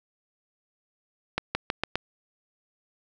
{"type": "accelerating click train", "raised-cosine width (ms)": 0.3, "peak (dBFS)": -9, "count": 5, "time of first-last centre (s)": [1.38, 1.956], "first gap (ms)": 170, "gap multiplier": 0.89, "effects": []}